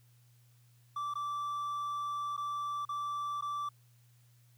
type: tone with dropouts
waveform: triangle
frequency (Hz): 1166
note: D6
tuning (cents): -13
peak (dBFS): -32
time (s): 0.96-3.69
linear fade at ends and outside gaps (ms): 5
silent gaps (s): 1.139-1.154 / 2.367-2.376 / 2.852-2.89 / 3.411-3.422
effects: added 120 Hz sine -61 dBFS peak until 4.57 s + white hiss -71 dBFS RMS until 4.57 s